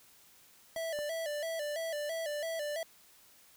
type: tone with vibrato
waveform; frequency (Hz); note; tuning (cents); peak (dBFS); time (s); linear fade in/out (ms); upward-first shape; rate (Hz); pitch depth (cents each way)
square; 622.3; D#5; 0; -35; 0.76-2.83; 2; square; 3; 92
type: clicks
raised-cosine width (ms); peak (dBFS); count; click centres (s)
1; -37 / -33; 2; 0.763 / 0.989
effects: white hiss -61 dBFS RMS until 3.56 s